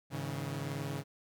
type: chord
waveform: sawtooth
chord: Ab suspended fourth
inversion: none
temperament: equal with one note detuned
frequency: 103.83 / 138.59 / 159.66 Hz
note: Ab2 / Db3 / Eb3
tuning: 0 / 0 / +45 cents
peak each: -40 / -34 / -37 dBFS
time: 0.1-1.04 s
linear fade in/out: 50 ms
effects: none